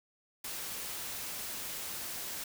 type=noise; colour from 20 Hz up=white; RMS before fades=-40 dBFS; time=0.44-2.44 s; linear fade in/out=5 ms; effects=none